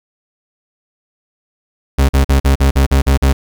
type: tone bursts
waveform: 40% pulse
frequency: 68 Hz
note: C#2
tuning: 33 cents flat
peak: -7 dBFS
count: 9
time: 1.98-3.33 s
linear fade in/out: 10 ms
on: 110 ms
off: 45 ms
effects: 8-bit